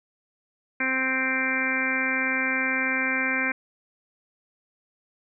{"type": "harmonic tone", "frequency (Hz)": 261.6, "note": "C4", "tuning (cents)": 0, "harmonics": [1, 2, 3, 4, 5, 6, 7, 8, 9], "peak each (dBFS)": [-31, -36, -40, -36, -39, -28, -33, -29, -28], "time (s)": [0.8, 3.52], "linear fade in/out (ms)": 5, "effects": []}